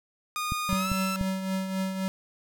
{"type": "tone with pitch glide", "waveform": "sawtooth", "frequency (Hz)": [1227, 1330.3], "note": ["D#6", "E6"], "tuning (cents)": [-25, 15], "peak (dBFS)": -25, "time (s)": [0.36, 1.16], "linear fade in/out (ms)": 0, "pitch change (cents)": 140, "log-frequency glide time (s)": [0.75, 0.89]}
{"type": "clicks", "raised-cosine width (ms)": 5, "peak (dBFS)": -18, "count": 4, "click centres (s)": [0.521, 0.729, 0.917, 1.212]}
{"type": "tone with tremolo", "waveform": "square", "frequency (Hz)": 190, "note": "F#3", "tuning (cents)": 46, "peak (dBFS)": -26, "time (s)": [0.69, 2.08], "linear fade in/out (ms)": 0, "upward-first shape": "triangle", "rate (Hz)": 3.8, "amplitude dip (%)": 55}
{"effects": []}